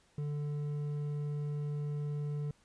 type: tone with hard clipping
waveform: triangle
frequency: 146.83 Hz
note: D3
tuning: in tune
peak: -35 dBFS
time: 0.18-2.51 s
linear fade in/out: 2 ms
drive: 9 dB
effects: pink hiss -68 dBFS RMS until 2.64 s + resampled to 22050 Hz